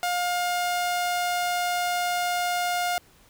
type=tone; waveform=sawtooth; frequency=710 Hz; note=F5; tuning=28 cents sharp; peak=-20 dBFS; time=0.03-2.98 s; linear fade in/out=0 ms; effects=pink hiss -57 dBFS RMS until 3.29 s